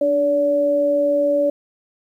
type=tone pair together; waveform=sine; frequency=293.7 / 573.3 Hz; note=D4 / D5; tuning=0 / -42 cents; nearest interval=octave; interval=1158 cents; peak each=-23 / -15 dBFS; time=0.01-1.5 s; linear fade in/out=5 ms; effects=9-bit